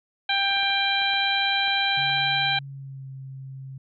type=harmonic tone; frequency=791 Hz; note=G5; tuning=15 cents sharp; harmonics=1 / 2 / 3 / 4 / 5; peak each=-27 / -27 / -27 / -27 / -27 dBFS; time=0.29-2.59 s; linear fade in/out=5 ms
type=clicks; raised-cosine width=0.5 ms; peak=-28 dBFS; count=9; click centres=0.511 / 0.568 / 0.631 / 0.702 / 1.017 / 1.137 / 1.679 / 2.096 / 2.183 s
type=tone with pitch glide; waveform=sine; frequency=140 to 133.76 Hz; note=C#3 to C3; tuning=+18 to +39 cents; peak=-35 dBFS; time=1.97-3.78 s; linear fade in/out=5 ms; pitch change=-79 cents; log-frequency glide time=2.47-3.08 s
effects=none